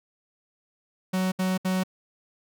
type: tone bursts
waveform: 45% pulse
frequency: 186.3 Hz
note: F#3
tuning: 12 cents sharp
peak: -23 dBFS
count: 3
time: 1.13-1.836 s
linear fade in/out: 10 ms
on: 190 ms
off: 68 ms
effects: none